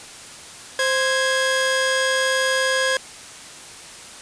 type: tone pair together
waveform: sawtooth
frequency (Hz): 523.3 / 1649.9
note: C5 / G#6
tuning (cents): 0 / -12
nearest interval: octave + minor sixth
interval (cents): 1988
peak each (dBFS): -17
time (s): 0.79-2.97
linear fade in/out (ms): 2
effects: white hiss -39 dBFS RMS until 4.21 s + resampled to 22050 Hz